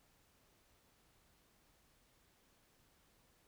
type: silence
effects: pink hiss -72 dBFS RMS until 3.47 s